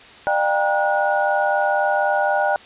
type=tone cluster; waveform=sine; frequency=601 / 708 / 792 / 943 / 1455 Hz; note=D5 / F5 / G5 / A#5 / F#6; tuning=+40 / +23 / +18 / +20 / -29 cents; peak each=-21 / -27 / -20 / -28 / -23 dBFS; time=0.27-2.56 s; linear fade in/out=0 ms; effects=white hiss -43 dBFS RMS until 2.65 s + resampled to 8000 Hz